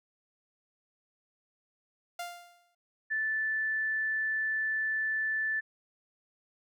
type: tone with exponential decay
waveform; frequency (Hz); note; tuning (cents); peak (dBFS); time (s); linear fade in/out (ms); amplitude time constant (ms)
sawtooth; 698.5; F5; 0; -30; 2.19-2.75; 5; 120
type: tone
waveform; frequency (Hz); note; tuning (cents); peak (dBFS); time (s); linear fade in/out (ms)
sine; 1755; A6; -5; -28; 3.1-5.61; 20
effects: none